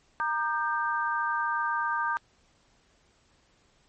sine chord, G minor, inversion first, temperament equal with one note detuned, 932.3 / 1204.9 / 1568 Hz, Bb5 / D6 / G6, 0 / +44 / 0 cents, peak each -30 dBFS, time 0.2-2.17 s, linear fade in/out 0 ms, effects pink hiss -65 dBFS RMS until 3.88 s + MP3 32 kbps

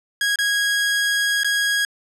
sawtooth tone with dropouts, 1648 Hz, G#6, 14 cents flat, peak -14 dBFS, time 0.21-1.85 s, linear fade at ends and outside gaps 2 ms, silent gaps 0.358-0.387 / 1.434-1.445 s, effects low-pass 11000 Hz 12 dB/octave

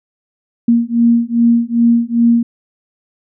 sine beating tone pair, 233.1 / 235.6 Hz, A#3 / A#3, 0 / +19 cents, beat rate 2.5 Hz, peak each -12 dBFS, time 0.68-2.43 s, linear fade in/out 5 ms, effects none

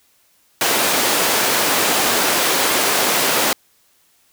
pink high-pass noise, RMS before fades -17 dBFS, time 0.61-3.53 s, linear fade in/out 2 ms, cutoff 370 Hz, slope 12 dB/octave, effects white hiss -58 dBFS RMS until 4.32 s

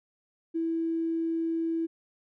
triangle tone with tanh clipping, 328.8 Hz, E4, 4 cents flat, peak -26 dBFS, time 0.54-1.87 s, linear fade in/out 20 ms, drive 3 dB, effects none

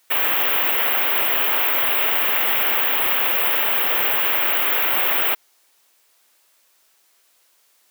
white band-stop noise, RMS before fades -19 dBFS, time 0.1-5.35 s, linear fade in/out 10 ms, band 3200 to 14000 Hz, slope 48 dB/octave, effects white hiss -60 dBFS RMS until 7.9 s + high-pass 400 Hz 12 dB/octave

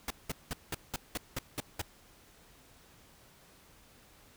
pink noise bursts, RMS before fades -35 dBFS, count 9, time 0.08-1.816 s, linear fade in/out 2 ms, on 24 ms, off 190 ms, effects pink hiss -60 dBFS RMS until 4.36 s

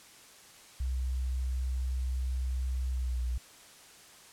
sine tone with pitch glide, 64 to 61.11 Hz, C2 to B1, -38 to -18 cents, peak -29 dBFS, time 0.8-3.38 s, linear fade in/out 5 ms, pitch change -80 cents, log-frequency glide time 2.92-3.25 s, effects white hiss -54 dBFS RMS until 4.32 s + low-pass 10000 Hz 12 dB/octave

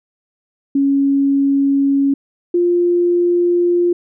sine tone pair in turn, 277.2 / 349.9 Hz, C#4 / F4, 0 / +3 cents, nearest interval major third, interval 403 cents, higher second, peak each -11 / -11 dBFS, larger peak neither, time 0.75-2.14 / 2.54-3.93 s, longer neither, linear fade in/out 5 ms, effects none

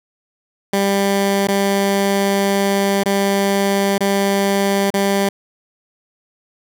15% pulse tone with dropouts, 198 Hz, G3, 18 cents sharp, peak -8 dBFS, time 0.73-5.29 s, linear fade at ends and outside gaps 5 ms, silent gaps 1.473-1.484 / 3.035-3.058 / 3.981-4.006 / 4.904-4.939 s, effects none

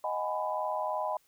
sine chord, G# minor seventh, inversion second, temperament just, 623 / 747.5 / 830.6 / 996.7 Hz, D#5 / F#5 / G#5 / B5, +2 / +17 / 0 / +16 cents, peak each -34 / -38 / -36 / -34 dBFS, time 0.04-1.17 s, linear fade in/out 2 ms, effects white hiss -68 dBFS RMS until 1.27 s

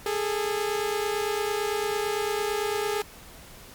sawtooth tone pair together, 411.1 / 440 Hz, G#4 / A4, -18 / 0 cents, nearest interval minor second, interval 118 cents, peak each -23 / -26 dBFS, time 0.06-3.02 s, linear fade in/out 2 ms, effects pink hiss -47 dBFS RMS until 3.74 s + MP3 96 kbps

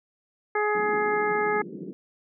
harmonic tone, 420 Hz, G#4, 19 cents sharp, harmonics 1 / 2 / 3 / 4 / 5, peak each -25 / -28 / -30 / -31 / -32 dBFS, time 0.55-1.62 s, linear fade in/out 5 ms
pink band-pass noise, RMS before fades -38 dBFS, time 0.75-1.93 s, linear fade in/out 0 ms, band 170 to 420 Hz, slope 48 dB/octave
effects none

